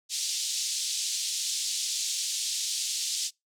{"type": "band-pass noise", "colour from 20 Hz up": "white", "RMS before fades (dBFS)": -31, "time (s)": [0.09, 3.31], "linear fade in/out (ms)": 50, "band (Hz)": [3400, 7800], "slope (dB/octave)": 24, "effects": ["noise-tail reverb RT60 0.2 s tail -26 dB re dry"]}